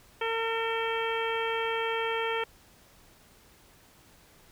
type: harmonic tone with a mistuned harmonic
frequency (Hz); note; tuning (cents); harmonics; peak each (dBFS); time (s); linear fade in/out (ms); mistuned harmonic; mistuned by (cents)
453.9; A#4; -46; 1 / 2 / 3 / 4 / 5 / 6 / 7; -31 / -34 / -36 / -37 / -38 / -39 / -39; 0.21-2.44; 5; 6; -45
effects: pink hiss -58 dBFS RMS until 4.51 s